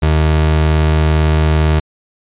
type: tone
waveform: 30% pulse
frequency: 77.78 Hz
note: D#2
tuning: in tune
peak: -7 dBFS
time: 0.02-1.8 s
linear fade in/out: 10 ms
effects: resampled to 8000 Hz